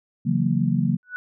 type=chord; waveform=sine; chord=F# dominant seventh; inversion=second; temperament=just; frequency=138.75 / 166.5 / 185 / 231.2 Hz; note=C#3 / E3 / F#3 / A#3; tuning=+2 / +18 / 0 / -14 cents; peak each=-24 dBFS; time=0.25-0.97 s; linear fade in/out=20 ms
type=tone with exponential growth; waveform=sine; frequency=1479 Hz; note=F#6; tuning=1 cent flat; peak=-24 dBFS; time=1.03-1.16 s; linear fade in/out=0 ms; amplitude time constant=27 ms
effects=none